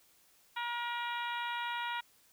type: harmonic tone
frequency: 476.1 Hz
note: A#4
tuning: 37 cents sharp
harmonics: 2 / 3 / 4 / 5 / 6 / 7 / 8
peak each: -37 / -41 / -43 / -45 / -47 / -48 / -49 dBFS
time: 0.56-2.01 s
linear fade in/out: 10 ms
effects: white hiss -66 dBFS RMS until 2.32 s